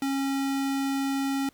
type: tone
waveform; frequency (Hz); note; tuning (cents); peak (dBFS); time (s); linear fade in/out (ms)
square; 273.4; C#4; -24; -26; 0.02-1.49; 2
effects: pink hiss -62 dBFS RMS until 1.53 s